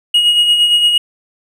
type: tone with tremolo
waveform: triangle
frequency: 2886 Hz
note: F#7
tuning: 44 cents flat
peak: -5 dBFS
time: 0.14-0.98 s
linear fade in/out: 5 ms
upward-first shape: sine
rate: 8.7 Hz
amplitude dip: 45%
effects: none